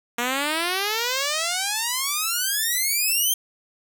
5% pulse exponential sweep, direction up, 234.5 to 3200 Hz, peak -11 dBFS, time 0.18-3.34 s, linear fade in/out 5 ms, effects none

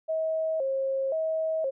sine tone with vibrato, 586 Hz, D5, 4 cents flat, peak -25 dBFS, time 0.08-1.71 s, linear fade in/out 20 ms, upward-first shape square, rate 0.96 Hz, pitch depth 150 cents each way, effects none

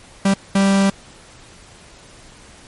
45% pulse tone bursts at uneven times, 196 Hz, G3, in tune, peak -12 dBFS, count 2, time 0.25-0.34 / 0.55-0.9 s, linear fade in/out 5 ms, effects pink hiss -44 dBFS RMS until 2.67 s + MP3 48 kbps

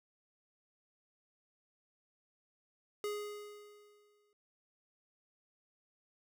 square tone with exponential decay, 415.3 Hz, G#4, in tune, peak -35 dBFS, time 3.04-4.33 s, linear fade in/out 1 ms, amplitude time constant 280 ms, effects none

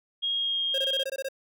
sine tone with pitch glide, 3265 to 3235 Hz, G#7 to G#7, -30 to -46 cents, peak -25 dBFS, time 0.22-1.04 s, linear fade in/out 20 ms, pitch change -16 cents, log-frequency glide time 0.35-0.62 s
square tone bursts, 538 Hz, C5, 48 cents sharp, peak -30 dBFS, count 9, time 0.74-1.287 s, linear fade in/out 5 ms, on 43 ms, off 20 ms
effects none

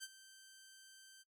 10% pulse tone with ADSR envelope, 1557 Hz, G6, 12 cents flat, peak -35 dBFS, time 0-1.24 s, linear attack 34 ms, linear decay 40 ms, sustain -15 dB, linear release 29 ms, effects noise-tail reverb RT60 0.1 s tail -20 dB re dry

